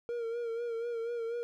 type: tone with vibrato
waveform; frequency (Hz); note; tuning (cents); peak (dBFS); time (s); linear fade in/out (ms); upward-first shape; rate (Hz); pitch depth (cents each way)
triangle; 466.2; A#4; 0; -31; 0.09-1.43; 0; sine; 4.1; 46
effects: none